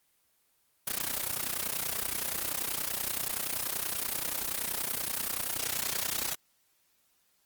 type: noise with amplitude modulation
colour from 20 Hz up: white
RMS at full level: -29 dBFS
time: 0.87-6.35 s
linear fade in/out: 5 ms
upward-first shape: sine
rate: 30.5 Hz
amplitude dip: 80%
effects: white hiss -71 dBFS RMS until 7.45 s + Opus 24 kbps